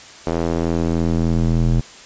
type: tone with band-pass filter sweep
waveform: square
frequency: 41.71 Hz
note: E1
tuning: 21 cents sharp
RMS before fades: -18 dBFS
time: 0.26-1.81 s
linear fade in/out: 10 ms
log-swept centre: 500 to 130 Hz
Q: 1
effects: white hiss -40 dBFS RMS until 2.05 s + resampled to 16000 Hz